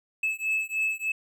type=beating tone pair; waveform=triangle; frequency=2602 / 2605.3 Hz; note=E7 / E7; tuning=-23 / -21 cents; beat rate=3.3 Hz; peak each=-27 dBFS; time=0.23-1.12 s; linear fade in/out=5 ms; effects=none